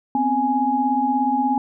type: tone cluster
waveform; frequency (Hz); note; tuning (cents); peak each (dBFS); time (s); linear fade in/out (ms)
sine; 249.9 / 266.7 / 833; B3 / C4 / G#5; +21 / +33 / +5; -24 / -23 / -19; 0.15-1.58; 2
effects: none